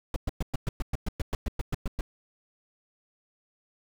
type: noise bursts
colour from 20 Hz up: brown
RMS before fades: -27 dBFS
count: 15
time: 0.14-2.01 s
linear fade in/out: 2 ms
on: 22 ms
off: 110 ms
effects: none